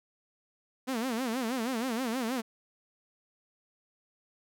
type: tone with vibrato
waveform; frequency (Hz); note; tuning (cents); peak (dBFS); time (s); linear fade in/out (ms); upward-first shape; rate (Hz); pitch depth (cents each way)
sawtooth; 242.3; B3; -33; -26; 0.87-2.42; 20; sine; 6.3; 170
effects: none